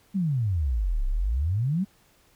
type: exponential two-way sweep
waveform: sine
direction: down then up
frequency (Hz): 205.3 to 31.04 to 205.3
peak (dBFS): -22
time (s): 0.14-1.85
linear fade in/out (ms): 20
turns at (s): 1.06
effects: pink hiss -61 dBFS RMS until 2.35 s